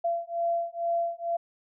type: beating tone pair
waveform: sine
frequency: 680 / 682.2 Hz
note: F5 / F5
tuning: -46 / -41 cents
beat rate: 2.2 Hz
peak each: -29 dBFS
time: 0.04-1.37 s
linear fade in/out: 10 ms
effects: none